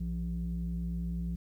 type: tone pair together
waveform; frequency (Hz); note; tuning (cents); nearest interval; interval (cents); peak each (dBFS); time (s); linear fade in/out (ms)
sine; 60.57 / 172.4; B1 / F3; -33 / -22; octave + tritone; 1811; -33 / -33; 0-1.36; 10
effects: tanh soft clip ceiling -27 dBFS + 11-bit